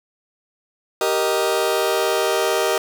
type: chord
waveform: sawtooth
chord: Eb major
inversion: first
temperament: just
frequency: 388.9 / 466.7 / 622.3 Hz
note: G4 / Bb4 / Eb5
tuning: -14 / +2 / 0 cents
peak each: -18 dBFS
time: 1.01-2.78 s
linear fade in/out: 2 ms
effects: none